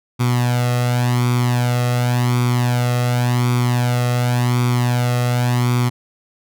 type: tone with flanger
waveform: sawtooth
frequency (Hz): 122.5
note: B2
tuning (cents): -14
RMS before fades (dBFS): -17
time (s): 0.19-5.9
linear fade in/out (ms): 20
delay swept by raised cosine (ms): 0.86 to 1.55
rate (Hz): 0.9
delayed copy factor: +0.7
effects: none